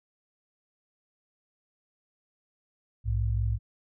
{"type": "tone pair together", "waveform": "sine", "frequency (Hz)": [61.21, 106.3], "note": ["B1", "G#2"], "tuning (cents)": [-15, 41], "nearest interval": "minor seventh", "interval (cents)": 956, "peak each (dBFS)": -27, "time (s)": [3.04, 3.59], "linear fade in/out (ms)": 50, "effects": []}